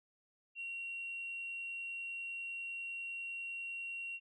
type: tone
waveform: sine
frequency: 2745 Hz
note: F7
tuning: 31 cents flat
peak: -39 dBFS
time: 0.55-4.2 s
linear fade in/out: 50 ms
effects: tanh soft clip ceiling -35 dBFS